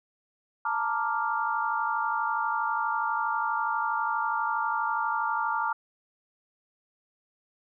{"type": "chord", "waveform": "sine", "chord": "Bb major seventh", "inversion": "third", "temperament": "equal", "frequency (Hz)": [880, 932.3, 1174.7, 1396.9], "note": ["A5", "Bb5", "D6", "F6"], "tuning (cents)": [0, 0, 0, 0], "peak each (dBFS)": -31, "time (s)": [0.65, 5.73], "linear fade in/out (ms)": 5, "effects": []}